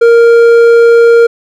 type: tone with hard clipping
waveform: sine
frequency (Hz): 466.2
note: A#4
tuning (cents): 0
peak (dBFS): -3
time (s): 0.01-1.27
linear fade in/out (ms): 10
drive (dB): 6
effects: none